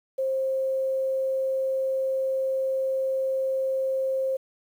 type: tone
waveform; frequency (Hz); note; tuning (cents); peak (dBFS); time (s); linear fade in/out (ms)
sine; 530; C5; +22; -23; 0.18-4.37; 10
effects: 9-bit